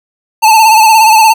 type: tone with vibrato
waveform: square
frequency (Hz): 880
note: A5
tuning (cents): 0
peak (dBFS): -3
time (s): 0.42-1.34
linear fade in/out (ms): 20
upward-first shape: sine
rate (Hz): 17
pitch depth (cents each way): 56
effects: none